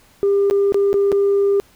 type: tone with dropouts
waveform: sine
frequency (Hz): 399.4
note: G4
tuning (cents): +32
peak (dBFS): -11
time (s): 0.23-1.6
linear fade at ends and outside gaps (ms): 0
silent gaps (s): 0.5-0.51 / 0.722-0.744 / 0.93-0.941 / 1.118-1.125
effects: tanh soft clip ceiling -10 dBFS + pink hiss -52 dBFS RMS until 1.75 s